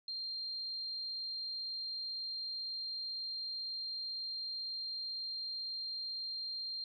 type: tone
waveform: sine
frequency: 4186 Hz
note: C8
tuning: in tune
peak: -38 dBFS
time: 0.08-6.84 s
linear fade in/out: 2 ms
effects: none